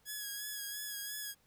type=tone with vibrato; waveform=5% pulse; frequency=1672 Hz; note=G#6; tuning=11 cents sharp; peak=-29 dBFS; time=0.05-1.35 s; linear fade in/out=50 ms; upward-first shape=sine; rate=2.9 Hz; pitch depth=35 cents each way; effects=pink hiss -71 dBFS RMS until 1.46 s